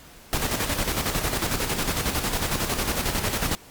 pink noise with tremolo, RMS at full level -24 dBFS, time 0.33-3.55 s, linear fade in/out 0 ms, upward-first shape square, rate 11 Hz, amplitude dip 50%, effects pink hiss -48 dBFS RMS until 3.7 s + Opus 48 kbps

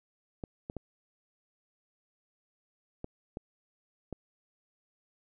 clicks, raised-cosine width 2 ms, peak -24 dBFS, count 6, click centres 0.438 / 0.699 / 0.767 / 3.044 / 3.371 / 4.127 s, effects none

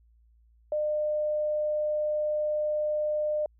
sine tone, 604 Hz, D5, 48 cents sharp, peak -25 dBFS, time 0.72-3.46 s, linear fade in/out 2 ms, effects added 57 Hz sine -58 dBFS peak until 3.59 s

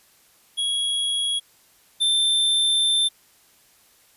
square tone pair in turn, 3322 / 3562 Hz, G#7 / A7, 0 / +21 cents, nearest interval minor second, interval 121 cents, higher second, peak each -22 / -18 dBFS, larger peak second, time 0.57-1.4 / 2-3.09 s, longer second, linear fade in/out 20 ms, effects white hiss -57 dBFS RMS until 4.16 s + resampled to 32000 Hz

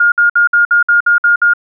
sine tone bursts, 1419 Hz, F6, 27 cents sharp, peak -6 dBFS, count 9, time 0-1.536 s, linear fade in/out 5 ms, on 120 ms, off 57 ms, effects none

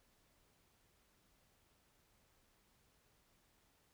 silence, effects pink hiss -74 dBFS RMS until 3.93 s

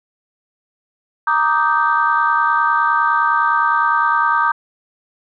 sine chord, Eb major seventh, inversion second, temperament equal with one note detuned, 932.3 / 1174.7 / 1244.5 / 1559.9 Hz, Bb5 / D6 / Eb6 / G6, 0 / 0 / 0 / -9 cents, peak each -18 dBFS, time 1.27-4.52 s, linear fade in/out 5 ms, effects tanh soft clip ceiling -2 dBFS

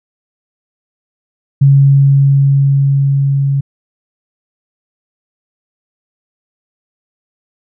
sine tone with level ramp, 138.59 Hz, C#3, in tune, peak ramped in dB -3 to -10 dBFS, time 1.61-3.61 s, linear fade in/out 10 ms, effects none

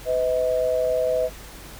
sine tone pair together, 505 / 636.3 Hz, B4 / D#5, +39 / +39 cents, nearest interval major third, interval 400 cents, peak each -22 dBFS, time 0.05-1.3 s, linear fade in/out 50 ms, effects added 50 Hz sine -42 dBFS peak until 1.79 s + pink hiss -42 dBFS RMS until 1.79 s

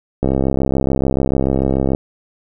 click train, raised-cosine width 2 ms, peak -3 dBFS, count 116, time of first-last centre 0.23-1.949 s, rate 66.9 Hz, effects none

